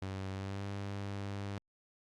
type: tone with pitch glide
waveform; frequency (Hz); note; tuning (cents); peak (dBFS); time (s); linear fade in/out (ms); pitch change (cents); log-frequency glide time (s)
sawtooth; 95.9 to 99.74; G2 to G2; -37 to +30; -34; 0.02-1.58; 0; +67; 0.33-0.66
effects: low-pass 6000 Hz 12 dB/octave + Opus 48 kbps